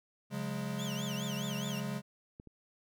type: chord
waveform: square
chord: C# suspended fourth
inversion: none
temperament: equal with one note detuned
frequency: 138.59 / 180.67 / 207.7 Hz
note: C#3 / F#3 / G#3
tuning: 0 / -41 / 0 cents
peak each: -40 / -42 / -39 dBFS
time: 0.3-2.02 s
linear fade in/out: 50 ms
type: tone with vibrato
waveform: 30% pulse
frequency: 3113 Hz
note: G7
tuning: 13 cents flat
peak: -39 dBFS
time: 0.78-1.81 s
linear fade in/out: 20 ms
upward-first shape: triangle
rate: 4.8 Hz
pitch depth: 260 cents each way
type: clicks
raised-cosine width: 3 ms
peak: -35 / -39 dBFS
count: 2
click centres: 2.399 / 2.473 s
effects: none